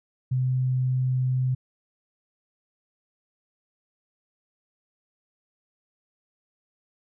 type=tone; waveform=sine; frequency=128.4 Hz; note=C3; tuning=32 cents flat; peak=-21 dBFS; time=0.31-1.55 s; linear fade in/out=10 ms; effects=none